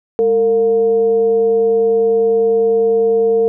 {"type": "tone with frequency modulation", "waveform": "sine", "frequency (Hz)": 455, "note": "A#4", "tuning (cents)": -42, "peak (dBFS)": -10, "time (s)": [0.19, 3.48], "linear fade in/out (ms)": 0, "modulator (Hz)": 250, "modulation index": 0.29, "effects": []}